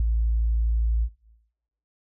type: tone with ADSR envelope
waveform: sine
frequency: 56.2 Hz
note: A1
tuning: 37 cents sharp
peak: -14 dBFS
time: 0-1.09 s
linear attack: 4 ms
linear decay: 4 ms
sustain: -5 dB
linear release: 59 ms
effects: noise-tail reverb RT60 0.9 s tail -20 dB re dry + tanh soft clip ceiling -15 dBFS